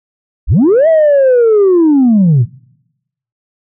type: linear two-way sweep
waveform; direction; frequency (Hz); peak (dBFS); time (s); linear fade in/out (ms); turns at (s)
sine; up then down; 30.48 to 659.3 to 105.6; -3; 0.47-2.46; 50; 0.88
effects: noise-tail reverb RT60 0.9 s tail -25 dB re dry + tanh soft clip ceiling -3 dBFS